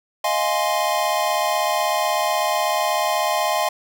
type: chord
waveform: square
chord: F minor seventh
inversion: third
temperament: equal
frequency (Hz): 622.3 / 698.5 / 830.6 / 1046.5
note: Eb5 / F5 / Ab5 / C6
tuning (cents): 0 / 0 / 0 / 0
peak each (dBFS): -25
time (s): 0.24-3.69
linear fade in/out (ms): 5
effects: none